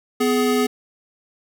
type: tone pair together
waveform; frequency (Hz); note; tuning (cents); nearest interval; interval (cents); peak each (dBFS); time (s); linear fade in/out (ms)
square; 250.3 / 420.5; B3 / G#4; +23 / +22; major sixth; 899; -20; 0.2-0.67; 10
effects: none